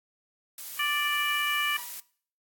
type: noise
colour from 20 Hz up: blue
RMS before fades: -39 dBFS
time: 0.58-2 s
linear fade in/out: 2 ms
type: harmonic tone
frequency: 587.3 Hz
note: D5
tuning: in tune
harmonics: 2 / 3 / 4 / 5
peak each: -31 / -31 / -31 / -31 dBFS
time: 0.79-1.77 s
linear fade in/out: 5 ms
type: tone with exponential decay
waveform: sawtooth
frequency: 966 Hz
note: B5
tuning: 39 cents flat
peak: -38 dBFS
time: 1.78-2.11 s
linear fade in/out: 0 ms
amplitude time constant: 71 ms
effects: noise-tail reverb RT60 0.5 s tail -20 dB re dry + AAC 64 kbps